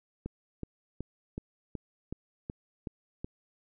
click train, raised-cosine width 3 ms, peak -23 dBFS, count 9, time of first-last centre 0.26-3.245 s, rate 2.68 Hz, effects none

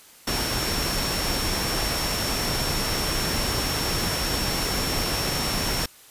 sine tone in noise, 5460 Hz, F8, 40 cents flat, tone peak -30 dBFS, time 0.27-5.86 s, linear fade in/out 5 ms, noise pink, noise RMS -26 dBFS, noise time 0.27-5.86 s, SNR -7 dB, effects white hiss -50 dBFS RMS until 6.1 s + resampled to 32000 Hz

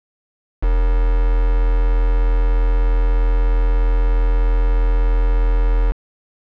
sine tone with quantisation, 41.59 Hz, E1, 16 cents sharp, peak -12 dBFS, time 0.62-5.93 s, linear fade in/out 20 ms, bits 4, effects low-pass 2000 Hz 12 dB/octave

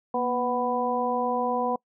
harmonic tone with a mistuned harmonic, 247.9 Hz, B3, 7 cents sharp, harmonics 1 / 2 / 3 / 4, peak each -31 / -28 / -28 / -29 dBFS, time 0.14-1.76 s, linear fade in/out 5 ms, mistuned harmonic 1, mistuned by -56 cents, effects noise-tail reverb RT60 0.1 s tail -25 dB re dry

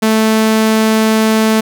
sawtooth tone, 219.6 Hz, A3, 3 cents flat, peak -5 dBFS, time 0.02-1.61 s, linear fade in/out 10 ms, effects none

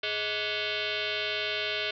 sine tone with frequency modulation, 420 Hz, G#4, 19 cents sharp, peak -28 dBFS, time 0.03-1.91 s, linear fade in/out 5 ms, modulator 526 Hz, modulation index 6.9, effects none

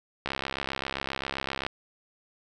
click train, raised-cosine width 0.3 ms, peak -14 dBFS, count 96, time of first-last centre 0.26-1.665 s, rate 67.6 Hz, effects none

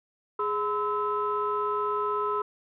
sine tone cluster, 416.3 / 1017 / 1300 Hz, G#4 / C6 / E6, +4 / -50 / -24 cents, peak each -29 dBFS, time 0.39-2.42 s, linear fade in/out 5 ms, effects tanh soft clip ceiling -17 dBFS

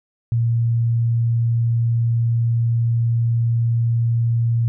sine tone, 116.54 Hz, A#2, in tune, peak -15 dBFS, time 0.32-4.68 s, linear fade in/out 0 ms, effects none

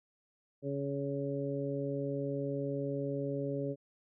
harmonic tone, 140 Hz, C#3, 18 cents sharp, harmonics 1 / 2 / 3 / 4, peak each -38 / -38 / -38 / -39 dBFS, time 0.62-3.76 s, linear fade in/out 50 ms, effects none

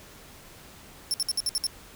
25% pulse tone bursts, 5380 Hz, E8, 34 cents sharp, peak -19 dBFS, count 7, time 1.11-1.667 s, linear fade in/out 0 ms, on 29 ms, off 59 ms, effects pink hiss -49 dBFS RMS until 1.95 s

